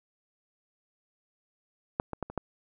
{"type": "clicks", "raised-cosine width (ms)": 1, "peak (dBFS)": [-12, -20, -18, -26, -16], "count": 5, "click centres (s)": [1.999, 2.133, 2.227, 2.3, 2.377], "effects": []}